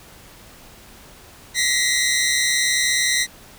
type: tone pair together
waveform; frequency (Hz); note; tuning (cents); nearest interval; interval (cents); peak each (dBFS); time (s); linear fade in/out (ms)
15% pulse; 1903.8 / 2043; A#6 / C7; +36 / -42; minor second; 122; -14; 1.54-3.27; 50
effects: pink hiss -45 dBFS RMS until 3.58 s